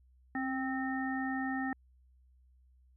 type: harmonic tone with a mistuned harmonic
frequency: 261.6 Hz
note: C4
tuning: in tune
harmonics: 1 / 3 / 5 / 7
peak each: -34 / -39 / -46 / -39 dBFS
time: 0.35-1.73 s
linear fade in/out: 2 ms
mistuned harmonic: 1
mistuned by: +24 cents
effects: added 63 Hz sine -61 dBFS peak until 2.96 s

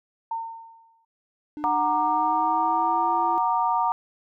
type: tone with exponential decay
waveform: sine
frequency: 910 Hz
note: A#5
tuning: 42 cents flat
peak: -24 dBFS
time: 0.31-1.05 s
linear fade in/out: 5 ms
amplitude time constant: 160 ms
type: tone with pitch glide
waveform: triangle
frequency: 299 to 339.5 Hz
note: D4 to F4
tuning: +31 to -49 cents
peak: -30 dBFS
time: 1.57-3.38 s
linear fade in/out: 0 ms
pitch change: +220 cents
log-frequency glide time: 1.83-3.1 s
type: chord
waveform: sine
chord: Gb augmented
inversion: none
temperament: equal with one note detuned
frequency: 740 / 932.3 / 1189.7 Hz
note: Gb5 / Bb5 / D6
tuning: 0 / 0 / +22 cents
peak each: -26 / -22 / -27 dBFS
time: 1.64-3.92 s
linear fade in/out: 0 ms
effects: none

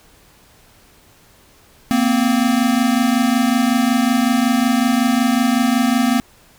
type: tone pair together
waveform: square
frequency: 232.4 / 257.8 Hz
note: A#3 / C4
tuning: -5 / -26 cents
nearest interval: major second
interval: 179 cents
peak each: -17 dBFS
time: 1.91-6.2 s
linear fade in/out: 0 ms
effects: pink hiss -50 dBFS RMS until 6.58 s

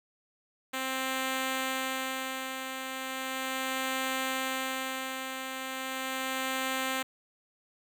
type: tone with tremolo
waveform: 5% pulse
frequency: 262.7 Hz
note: C4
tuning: 7 cents sharp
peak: -18 dBFS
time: 0.73-7.03 s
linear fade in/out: 10 ms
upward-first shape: sine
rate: 0.37 Hz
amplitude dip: 50%
effects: none

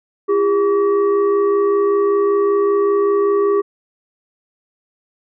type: tone with frequency modulation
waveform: sine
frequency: 403.6 Hz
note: G#4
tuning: 49 cents flat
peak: -12 dBFS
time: 0.28-3.62 s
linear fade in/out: 20 ms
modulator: 742 Hz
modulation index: 0.58
effects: none

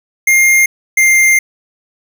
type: tone pair in turn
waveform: square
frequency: 2119 / 2104 Hz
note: C7 / C7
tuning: +21 / +9 cents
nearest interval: unison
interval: 12 cents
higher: first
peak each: -7 dBFS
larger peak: neither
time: 0.27-0.66 / 0.97-1.39 s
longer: second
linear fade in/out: 5 ms
effects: none

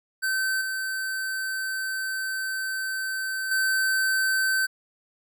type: tone with level steps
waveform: square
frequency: 1540 Hz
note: G6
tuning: 31 cents flat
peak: -24 / -28 / -22 dBFS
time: 0.22-4.67 s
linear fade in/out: 20 ms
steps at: 0.61 / 3.51 s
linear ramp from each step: 5 ms
effects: none

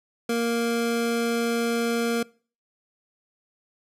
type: tone pair together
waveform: square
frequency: 233.1 / 467.1 Hz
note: A#3 / A#4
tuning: 0 / +3 cents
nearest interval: octave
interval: 1203 cents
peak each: -26 dBFS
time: 0.29-2.23 s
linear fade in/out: 5 ms
effects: noise-tail reverb RT60 0.4 s tail -23 dB re dry + resampled to 32000 Hz

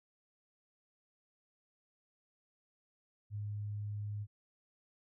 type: tone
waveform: sine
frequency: 103.83 Hz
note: G#2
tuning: in tune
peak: -37 dBFS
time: 3.3-4.27 s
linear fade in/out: 50 ms
effects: none

